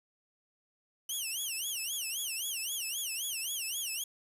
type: tone with vibrato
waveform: 10% pulse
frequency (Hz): 2960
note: F#7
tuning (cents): 0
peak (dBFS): -26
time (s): 1.09-4.04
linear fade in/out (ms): 5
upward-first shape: sine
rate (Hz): 3.8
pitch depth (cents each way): 230
effects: resampled to 32000 Hz + 9-bit